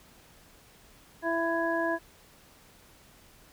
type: harmonic tone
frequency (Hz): 332.9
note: E4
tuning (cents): +17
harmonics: 1 / 2 / 3 / 5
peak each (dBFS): -31 / -30 / -34 / -32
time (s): 1.22-1.99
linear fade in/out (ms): 50
effects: pink hiss -57 dBFS RMS until 3.52 s